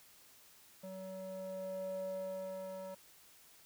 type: tone with band-pass filter sweep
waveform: square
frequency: 188.7 Hz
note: F#3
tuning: 34 cents sharp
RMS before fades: -43 dBFS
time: 0.83-2.95 s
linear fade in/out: 10 ms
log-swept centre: 440 to 690 Hz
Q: 5
effects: white hiss -62 dBFS RMS until 3.65 s